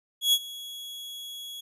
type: tone with ADSR envelope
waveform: 40% pulse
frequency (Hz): 3344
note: G#7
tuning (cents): +11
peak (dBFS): -16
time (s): 0.21-1.61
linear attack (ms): 120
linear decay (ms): 53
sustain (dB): -20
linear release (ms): 10
effects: none